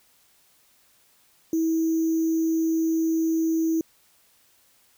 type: tone with sample-and-hold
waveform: sine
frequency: 324.6 Hz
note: E4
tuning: 27 cents flat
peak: -20 dBFS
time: 1.53-3.81 s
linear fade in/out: 2 ms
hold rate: 6300 Hz
effects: white hiss -61 dBFS RMS until 4.97 s